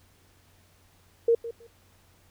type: tone with echo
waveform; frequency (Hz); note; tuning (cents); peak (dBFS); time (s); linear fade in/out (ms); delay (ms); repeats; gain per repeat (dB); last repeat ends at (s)
sine; 464.2; A#4; -7; -17; 1.28-1.35; 5; 160; 2; -15; 1.67
effects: added 91 Hz sine -62 dBFS peak until 2.3 s + pink hiss -62 dBFS RMS until 2.3 s